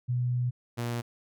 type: tone pair in turn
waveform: sine / sawtooth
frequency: 123.47 / 118.95 Hz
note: B2 / A#2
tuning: 0 / +35 cents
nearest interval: minor second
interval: 65 cents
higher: first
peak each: -25 / -26 dBFS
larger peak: first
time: 0.08-0.51 / 0.77-1.02 s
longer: first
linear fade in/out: 20 ms
effects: none